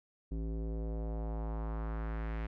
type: tone with low-pass filter sweep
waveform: square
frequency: 55 Hz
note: A1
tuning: in tune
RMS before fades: -37 dBFS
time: 0.31-2.47 s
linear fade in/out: 10 ms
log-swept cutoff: 310 to 2200 Hz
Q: 1.7
effects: none

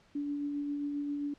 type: tone with tremolo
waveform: sine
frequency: 288.4 Hz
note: D4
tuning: 31 cents flat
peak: -31 dBFS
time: 0.15-1.34 s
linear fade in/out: 5 ms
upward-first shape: sine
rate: 7.5 Hz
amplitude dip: 25%
effects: pink hiss -64 dBFS RMS until 1.38 s + low-pass 5000 Hz 12 dB/octave

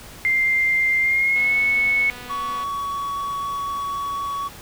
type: tone with pitch glide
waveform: sine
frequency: 2097 to 2204 Hz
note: C7 to C#7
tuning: +3 to -11 cents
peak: -16 dBFS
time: 0.25-2.1 s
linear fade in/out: 0 ms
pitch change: +86 cents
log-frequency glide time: 1-1.55 s
type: click train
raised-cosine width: 0.3 ms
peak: -23 dBFS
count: 315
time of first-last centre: 1.36-2.636 s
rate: 246 Hz
type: tone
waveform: triangle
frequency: 1124 Hz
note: C#6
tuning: 24 cents sharp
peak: -22 dBFS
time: 2.29-4.49 s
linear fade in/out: 20 ms
effects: pink hiss -41 dBFS RMS until 4.61 s

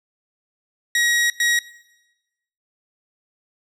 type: tone bursts at uneven times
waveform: sawtooth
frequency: 1900 Hz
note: A#6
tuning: 33 cents sharp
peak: -13 dBFS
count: 2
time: 0.95-1.3 / 1.4-1.59 s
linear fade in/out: 2 ms
effects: noise-tail reverb RT60 1.0 s tail -18 dB re dry + low-pass 11000 Hz 12 dB/octave

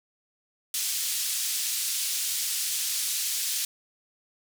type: band-pass noise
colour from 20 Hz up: white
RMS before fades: -29 dBFS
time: 0.74-3.65 s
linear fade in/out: 2 ms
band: 3400 to 11000 Hz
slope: 12 dB/octave
effects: none

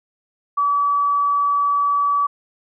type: tone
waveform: sine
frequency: 1146 Hz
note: D6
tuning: 43 cents flat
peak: -15 dBFS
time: 0.57-2.27 s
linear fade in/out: 10 ms
effects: none

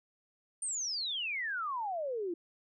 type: exponential sweep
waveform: sine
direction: down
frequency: 9120 to 329.6 Hz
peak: -33 dBFS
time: 0.62-2.34 s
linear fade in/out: 5 ms
effects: none

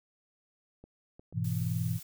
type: clicks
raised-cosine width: 2 ms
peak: -37 dBFS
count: 3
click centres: 0.84 / 1.195 / 1.326 s
type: chord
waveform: sine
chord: E major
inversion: first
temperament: just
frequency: 103.01 / 123.61 / 164.81 Hz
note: G#2 / B2 / E3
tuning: -14 / +2 / 0 cents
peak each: -33 dBFS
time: 1.33-2 s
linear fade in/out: 50 ms
type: noise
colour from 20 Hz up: blue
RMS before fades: -47 dBFS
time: 1.44-2.03 s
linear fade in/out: 5 ms
effects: none

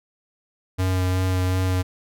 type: tone with vibrato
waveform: square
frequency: 92.5 Hz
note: F#2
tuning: in tune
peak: -20 dBFS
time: 0.78-1.83 s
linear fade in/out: 20 ms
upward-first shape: sine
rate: 2.7 Hz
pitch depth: 14 cents each way
effects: none

